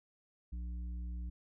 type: harmonic tone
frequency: 59.8 Hz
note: A#1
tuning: 45 cents sharp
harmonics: 1 / 3 / 5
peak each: -38 / -52 / -60 dBFS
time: 0.52-1.3 s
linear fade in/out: 10 ms
effects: none